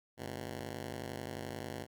10% pulse ring-modulated tone, 123.47 Hz, B2, in tune, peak -29 dBFS, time 0.17-1.87 s, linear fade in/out 50 ms, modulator 25.6 Hz, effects none

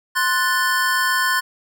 square chord, F# diminished, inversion second, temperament equal, 1046.5 / 1480 / 1760 Hz, C6 / F#6 / A6, 0 / 0 / 0 cents, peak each -22 dBFS, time 0.15-1.41 s, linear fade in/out 20 ms, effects none

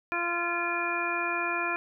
harmonic tone, 344.9 Hz, F4, 22 cents flat, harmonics 1 / 2 / 3 / 4 / 5 / 7, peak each -36 / -36 / -34 / -33 / -35 / -32 dBFS, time 0.12-1.76 s, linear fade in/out 0 ms, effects none

